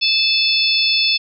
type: harmonic tone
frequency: 873 Hz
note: A5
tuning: 14 cents flat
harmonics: 3 / 4 / 5 / 6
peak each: -19 / -19 / -19 / -19 dBFS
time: 0.01-1.18 s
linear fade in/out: 20 ms
effects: none